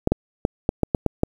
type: clicks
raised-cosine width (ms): 2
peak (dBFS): -4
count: 8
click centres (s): 0.074 / 0.12 / 0.451 / 0.691 / 0.833 / 0.948 / 1.063 / 1.234
effects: 7-bit